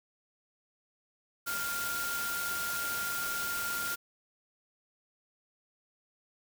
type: tone in noise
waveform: sine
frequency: 1400 Hz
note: F6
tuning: 4 cents sharp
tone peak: -34 dBFS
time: 1.46-3.96 s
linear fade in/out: 20 ms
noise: white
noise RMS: -37 dBFS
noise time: 1.46-3.96 s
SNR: 0 dB
effects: none